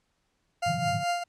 40% pulse tone with tremolo, 698.5 Hz, F5, in tune, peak -23 dBFS, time 0.62-1.24 s, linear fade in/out 10 ms, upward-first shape triangle, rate 4.7 Hz, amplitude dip 65%
white band-pass noise, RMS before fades -33 dBFS, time 0.66-1.04 s, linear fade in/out 5 ms, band 100 to 180 Hz, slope 96 dB/octave
effects pink hiss -74 dBFS RMS until 1.28 s + low-pass 8000 Hz 12 dB/octave

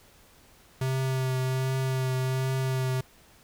square tone with vibrato, 130.81 Hz, C3, in tune, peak -26 dBFS, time 0.81-3.01 s, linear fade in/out 5 ms, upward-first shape triangle, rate 1.3 Hz, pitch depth 19 cents each way, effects pink hiss -57 dBFS RMS until 3.43 s

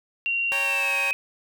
sine tone with pitch glide, 2756 to 2527 Hz, F7 to D#7, -24 to +26 cents, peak -22 dBFS, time 0.26-1.13 s, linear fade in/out 0 ms, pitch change -150 cents, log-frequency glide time 0.62-0.97 s
15% pulse chord, G diminished, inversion second, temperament equal with one note detuned, 554.4 / 788.5 / 932.3 Hz, Db5 / G5 / Bb5, 0 / +10 / 0 cents, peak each -26 / -27 / -27 dBFS, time 0.52-1.11 s, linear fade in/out 0 ms
effects none

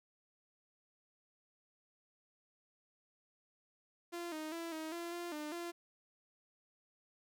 sawtooth tone with pitch steps, 344.6 / 310.9 / 334.2 / 316 / 341.5 / 346.8 / 300.6 / 343.8 Hz, F4 / D#4 / E4 / D#4 / F4 / F4 / D4 / F4, -23 / -1 / +24 / +27 / -39 / -12 / +40 / -27 cents, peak -37 dBFS, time 4.12-5.72 s, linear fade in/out 20 ms, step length 200 ms, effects none

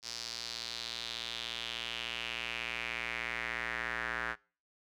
square tone with band-pass filter sweep, 58.3 Hz, A#1, 1 cent sharp, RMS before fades -39 dBFS, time 0.02-4.36 s, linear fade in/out 50 ms, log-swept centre 5100 to 1600 Hz, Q 3.5, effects noise-tail reverb RT60 0.4 s tail -24 dB re dry

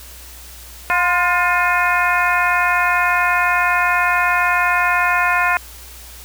harmonic tone with a mistuned harmonic, 355.8 Hz, F4, 32 cents sharp, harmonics 2 / 3 / 4 / 5 / 6 / 7, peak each -21 / -19 / -19 / -21 / -24 / -22 dBFS, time 0.9-5.57 s, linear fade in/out 0 ms, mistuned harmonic 3, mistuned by -45 cents, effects added 60 Hz sine -39 dBFS peak until 6.24 s + white hiss -39 dBFS RMS until 6.24 s

